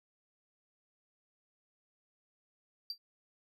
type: tone with exponential decay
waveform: triangle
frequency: 4699 Hz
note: D8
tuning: in tune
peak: -31 dBFS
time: 2.9-2.98 s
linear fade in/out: 2 ms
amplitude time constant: 17 ms
effects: tanh soft clip ceiling -27 dBFS